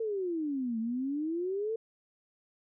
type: exponential two-way sweep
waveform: sine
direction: down then up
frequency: 459 to 220 to 459 Hz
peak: -30 dBFS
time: 0-1.76 s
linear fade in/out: 5 ms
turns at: 0.79 s
effects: none